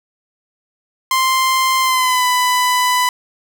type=tone with pitch glide; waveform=sawtooth; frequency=1046.5 to 996.9 Hz; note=C6 to B5; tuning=0 to +16 cents; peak=-9 dBFS; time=1.11-3.09 s; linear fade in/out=2 ms; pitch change=-84 cents; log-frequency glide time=1.81-2.25 s; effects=none